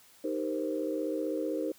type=chord; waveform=sine; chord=C minor seventh; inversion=first; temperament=equal with one note detuned; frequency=311.1 / 392 / 467.8 / 523.3 Hz; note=Eb4 / G4 / Bb4 / C5; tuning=0 / 0 / +6 / 0 cents; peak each=-33 / -37 / -36 / -35 dBFS; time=0.24-1.72 s; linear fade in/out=5 ms; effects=tanh soft clip ceiling -19 dBFS + white hiss -59 dBFS RMS until 1.78 s